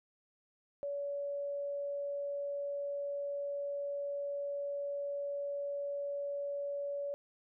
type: tone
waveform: sine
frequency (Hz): 568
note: C#5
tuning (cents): +42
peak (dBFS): -35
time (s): 0.83-7.14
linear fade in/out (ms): 0
effects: none